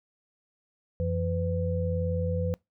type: tone cluster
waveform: sine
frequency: 90.1 / 168.7 / 503 Hz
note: F#2 / E3 / B4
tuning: -45 / +40 / +32 cents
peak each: -28 / -32 / -31 dBFS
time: 1-2.54 s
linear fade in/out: 0 ms
effects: noise-tail reverb RT60 0.2 s tail -25 dB re dry